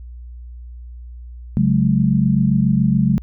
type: chord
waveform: sine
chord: C# suspended fourth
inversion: none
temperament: equal with one note detuned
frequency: 138.59 / 185 / 212.3 Hz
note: C#3 / F#3 / G#3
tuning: 0 / 0 / +38 cents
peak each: -17 dBFS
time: 1.57-3.18 s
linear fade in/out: 0 ms
effects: added 60 Hz sine -32 dBFS peak until 3.22 s